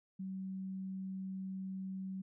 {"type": "tone", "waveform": "sine", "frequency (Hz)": 190.1, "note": "F#3", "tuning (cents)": 47, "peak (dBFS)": -39, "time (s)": [0.19, 2.22], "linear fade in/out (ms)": 10, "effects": []}